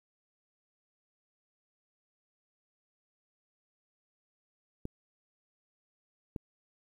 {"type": "clicks", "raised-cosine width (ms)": 3, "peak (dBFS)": -24, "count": 2, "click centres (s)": [4.854, 6.362], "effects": ["10-bit"]}